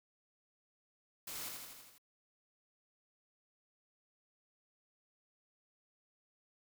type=noise with echo; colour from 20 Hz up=white; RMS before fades=-45 dBFS; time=1.27-1.49 s; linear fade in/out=5 ms; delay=82 ms; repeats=6; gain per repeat=-3 dB; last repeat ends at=1.982 s; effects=none